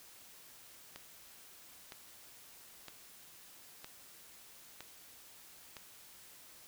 click train, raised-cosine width 0.2 ms, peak -29 dBFS, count 6, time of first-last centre 0.96-5.768 s, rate 1.04 Hz, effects white hiss -57 dBFS RMS until 6.67 s

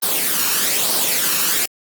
white noise with flanger, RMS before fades -18 dBFS, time 0.02-1.66 s, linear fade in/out 10 ms, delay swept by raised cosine 0.21 to 0.74 ms, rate 1.1 Hz, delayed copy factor +0.5, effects high-pass 200 Hz 12 dB/octave + Opus 24 kbps

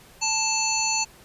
harmonic tone, 880 Hz, A5, in tune, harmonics 1 / 3 / 5 / 7 / 8, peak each -28 / -28 / -28 / -28 / -28 dBFS, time 0.21-1.05 s, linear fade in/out 20 ms, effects pink hiss -51 dBFS RMS until 1.24 s + resampled to 32000 Hz

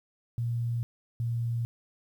sine tone pair in turn, 118 / 117.32 Hz, A#2 / A#2, +22 / +12 cents, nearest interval unison, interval 10 cents, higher first, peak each -27 dBFS, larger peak neither, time 0.38-0.83 / 1.2-1.65 s, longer neither, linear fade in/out 0 ms, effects 10-bit

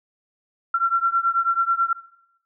sine beating tone pair, 1358 / 1367.2 Hz, F6 / F6, -49 / -37 cents, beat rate 9.2 Hz, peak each -21 dBFS, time 0.74-1.93 s, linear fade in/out 5 ms, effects noise-tail reverb RT60 0.8 s tail -18 dB re dry

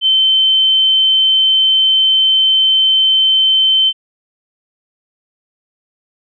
sine tone, 3086 Hz, G7, 28 cents flat, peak -8 dBFS, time 0.01-3.93 s, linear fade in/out 50 ms, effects none

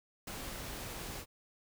pink noise with ADSR envelope, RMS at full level -41 dBFS, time 0.27-1.26 s, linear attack 6 ms, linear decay 13 ms, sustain -2 dB, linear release 62 ms, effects none

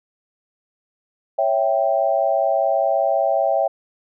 sine chord, C# diminished, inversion none, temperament equal, 554.4 / 659.3 / 784 Hz, C#5 / E5 / G5, 0 / 0 / 0 cents, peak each -21 / -19 / -21 dBFS, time 1.38-3.68 s, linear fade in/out 10 ms, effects none

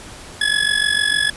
25% pulse tone with amplitude modulation, 1700 Hz, G#6, 40 cents sharp, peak -8 dBFS, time 0.41-1.3 s, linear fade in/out 5 ms, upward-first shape sine, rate 46.6 Hz, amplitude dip 80%, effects pink hiss -37 dBFS RMS until 1.36 s + resampled to 24000 Hz

